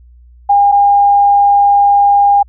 sine tone pair in turn, 808 / 808 Hz, G#5 / G#5, -48 / -48 cents, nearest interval unison, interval 0 cents, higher neither, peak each -5 dBFS, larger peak neither, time 0.49-0.72 / 0.72-2.43 s, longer second, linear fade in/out 10 ms, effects added 60 Hz sine -38 dBFS peak until 2.48 s

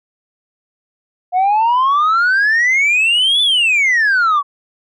sine exponential two-way sweep, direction up then down, 712 to 3520 to 1110 Hz, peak -8 dBFS, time 1.32-4.43 s, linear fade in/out 50 ms, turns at 3.42 s, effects tanh soft clip ceiling -9 dBFS

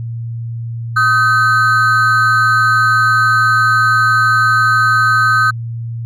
triangle ring-modulated tone, 1396.9 Hz, F6, in tune, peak -4 dBFS, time 0.96-5.51 s, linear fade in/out 10 ms, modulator 137 Hz, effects added 116 Hz sine -20 dBFS peak until 6.05 s

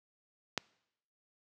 click, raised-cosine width 0.2 ms, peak -13 dBFS, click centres 0.577 s, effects noise-tail reverb RT60 0.8 s tail -24 dB re dry + high-pass 100 Hz 12 dB/octave

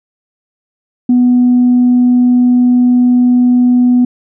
sine tone, 246.9 Hz, B3, in tune, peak -4 dBFS, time 1.09-4.05 s, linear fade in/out 5 ms, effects tanh soft clip ceiling -2 dBFS

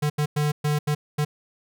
square tone bursts at uneven times, 148.8 Hz, D3, 23 cents sharp, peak -21 dBFS, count 6, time 0.02-0.1 / 0.18-0.26 / 0.36-0.52 / 0.64-0.79 / 0.87-0.95 / 1.18-1.25 s, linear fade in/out 10 ms, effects none

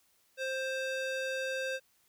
square tone with band-pass filter, 526 Hz, C5, 9 cents sharp, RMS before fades -35 dBFS, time 0.37-1.8 s, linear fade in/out 50 ms, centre 2100 Hz, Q 0.56, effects white hiss -70 dBFS RMS until 2.08 s

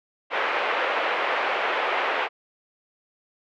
pink band-pass noise, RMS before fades -25 dBFS, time 0.3-2.29 s, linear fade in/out 50 ms, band 480 to 2700 Hz, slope 24 dB/octave, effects none

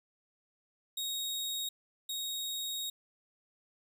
sawtooth tone pair in turn, 3760 / 3760 Hz, A#7 / A#7, +14 / +14 cents, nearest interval unison, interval 0 cents, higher neither, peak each -31 / -32 dBFS, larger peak first, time 0.97-1.69 / 2.09-2.9 s, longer second, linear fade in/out 5 ms, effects none

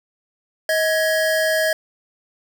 square tone pair together, 634 / 1668.3 Hz, D#5 / G#6, +32 / +7 cents, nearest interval octave + perfect fourth, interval 1675 cents, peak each -19 / -22 dBFS, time 0.69-1.73 s, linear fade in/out 2 ms, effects none

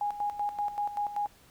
sine tone with tremolo, 824 Hz, G#5, 14 cents flat, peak -27 dBFS, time 0.01-1.27 s, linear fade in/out 2 ms, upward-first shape square, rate 5.2 Hz, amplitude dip 70%, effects pink hiss -59 dBFS RMS until 1.5 s

